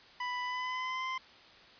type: tone with pitch glide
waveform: 25% pulse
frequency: 991 to 1039.1 Hz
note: B5 to C6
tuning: +6 to -12 cents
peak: -30 dBFS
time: 0.2-1.18 s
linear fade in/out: 5 ms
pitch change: +82 cents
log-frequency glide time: 0.43-1.06 s
effects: white hiss -56 dBFS RMS until 1.79 s + resampled to 11025 Hz